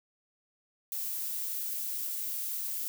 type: noise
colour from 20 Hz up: violet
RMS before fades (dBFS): -35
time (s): 0.92-2.88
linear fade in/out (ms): 0
effects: none